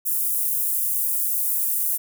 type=high-pass noise; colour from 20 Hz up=pink; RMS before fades=-23 dBFS; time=0.05-1.98 s; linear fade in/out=20 ms; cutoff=11000 Hz; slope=24 dB/octave; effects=none